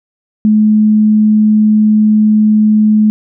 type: tone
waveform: sine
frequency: 213.9 Hz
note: A3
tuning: 49 cents flat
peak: -5 dBFS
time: 0.45-3.1 s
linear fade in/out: 0 ms
effects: none